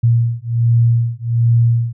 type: beating tone pair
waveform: sine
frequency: 116.54 / 117.84 Hz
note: A#2 / A#2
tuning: 0 / +19 cents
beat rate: 1.3 Hz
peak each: -14 dBFS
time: 0.03-1.93 s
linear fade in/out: 10 ms
effects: none